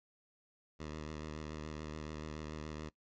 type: tone with vibrato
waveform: 10% pulse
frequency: 76.8 Hz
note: D#2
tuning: 22 cents flat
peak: -34 dBFS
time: 0.79-2.9 s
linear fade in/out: 20 ms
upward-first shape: sine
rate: 7 Hz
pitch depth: 34 cents each way
effects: noise-tail reverb RT60 0.1 s tail -20 dB re dry + resampled to 16000 Hz